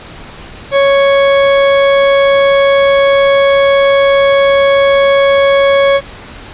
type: tone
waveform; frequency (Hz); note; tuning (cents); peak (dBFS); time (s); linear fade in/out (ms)
40% pulse; 554.4; C#5; 0; -5; 0.71-6.01; 50
effects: pink hiss -31 dBFS RMS until 6.53 s + resampled to 8000 Hz